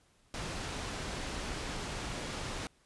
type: low-pass noise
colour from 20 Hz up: pink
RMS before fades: -39 dBFS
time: 0.34-2.67 s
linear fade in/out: 0 ms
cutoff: 7100 Hz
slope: 12 dB/octave
effects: pink hiss -68 dBFS RMS until 2.85 s + resampled to 24000 Hz